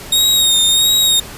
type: tone with vibrato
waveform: sawtooth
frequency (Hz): 3729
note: A#7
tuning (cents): 0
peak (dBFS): -7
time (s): 0.12-1.2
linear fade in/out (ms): 5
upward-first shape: sine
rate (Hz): 1.5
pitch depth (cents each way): 39
effects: pink hiss -32 dBFS RMS until 1.37 s + resampled to 32000 Hz